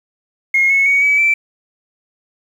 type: tone with pitch steps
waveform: sine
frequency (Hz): 2151 / 2195 / 2240 / 2285 / 2332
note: C7 / C#7 / C#7 / D7 / D7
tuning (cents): +47 / -18 / +18 / -48 / -13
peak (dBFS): -9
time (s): 0.54-1.34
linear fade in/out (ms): 5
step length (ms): 160
effects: tanh soft clip ceiling -5 dBFS + 7-bit